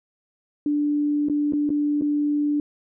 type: tone with dropouts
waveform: sine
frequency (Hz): 293.7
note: D4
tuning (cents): 0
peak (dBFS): -19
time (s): 0.66-2.6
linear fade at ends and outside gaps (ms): 2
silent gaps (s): 1.286-1.297 / 1.524-1.534 / 1.693-1.702 / 2.012-2.02
effects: none